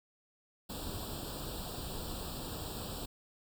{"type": "noise with comb filter", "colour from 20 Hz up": "pink", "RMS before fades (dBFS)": -41, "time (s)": [0.69, 3.06], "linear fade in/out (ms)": 10, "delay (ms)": 0.24, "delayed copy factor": 1, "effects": []}